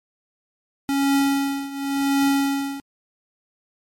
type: tone with tremolo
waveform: square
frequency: 277.2 Hz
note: C#4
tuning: in tune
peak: -16 dBFS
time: 0.89-2.8 s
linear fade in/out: 0 ms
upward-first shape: triangle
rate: 0.92 Hz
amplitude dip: 85%
effects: MP3 64 kbps